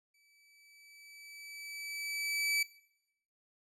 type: tone with exponential growth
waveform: sawtooth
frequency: 2303 Hz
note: D7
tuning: 34 cents flat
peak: -25 dBFS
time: 0.14-2.63 s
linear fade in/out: 5 ms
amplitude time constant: 540 ms
effects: noise-tail reverb RT60 0.8 s tail -19 dB re dry + resampled to 32000 Hz